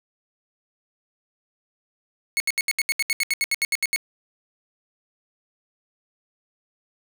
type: tone bursts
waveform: sawtooth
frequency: 2195 Hz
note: C#7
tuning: 18 cents flat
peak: -16 dBFS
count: 16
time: 2.37-3.961 s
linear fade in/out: 0 ms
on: 31 ms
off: 73 ms
effects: none